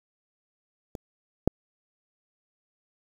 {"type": "clicks", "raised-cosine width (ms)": 2, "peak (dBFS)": [-22, -6], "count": 2, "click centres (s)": [0.952, 1.476], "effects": ["7-bit"]}